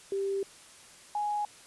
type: tone pair in turn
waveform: sine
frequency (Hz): 392.8 / 832.3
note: G4 / G#5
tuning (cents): +4 / +4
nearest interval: octave + minor second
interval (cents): 1300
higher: second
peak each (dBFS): -28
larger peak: neither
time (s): 0.12-0.43 / 1.15-1.45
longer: first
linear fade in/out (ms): 2
effects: white hiss -53 dBFS RMS until 1.66 s + resampled to 24000 Hz